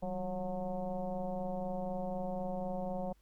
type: tone with frequency modulation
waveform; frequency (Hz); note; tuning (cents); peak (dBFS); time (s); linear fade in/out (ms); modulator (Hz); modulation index
sine; 370; F#4; 0; -34; 0.02-3.13; 10; 179; 2.2
effects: added 50 Hz sine -65 dBFS peak until 3.21 s + pink hiss -74 dBFS RMS until 3.21 s